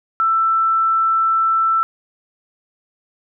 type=tone; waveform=sine; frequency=1330 Hz; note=E6; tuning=15 cents sharp; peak=-13 dBFS; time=0.2-1.83 s; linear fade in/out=0 ms; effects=none